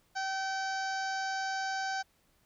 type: harmonic tone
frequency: 770 Hz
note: G5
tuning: 31 cents flat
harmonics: 1 / 2 / 3 / 4 / 5 / 6 / 7 / 8 / 9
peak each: -34 / -36 / -50 / -51 / -51 / -45 / -47 / -48 / -54 dBFS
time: 0.15-2.03 s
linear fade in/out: 20 ms
effects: pink hiss -70 dBFS RMS until 2.45 s